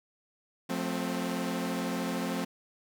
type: chord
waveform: sawtooth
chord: F major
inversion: none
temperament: equal with one note detuned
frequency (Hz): 178.8 / 220 / 261.6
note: F3 / A3 / C4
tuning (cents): +41 / 0 / 0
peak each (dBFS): -31 / -32 / -30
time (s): 0.69-2.45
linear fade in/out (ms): 10
effects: none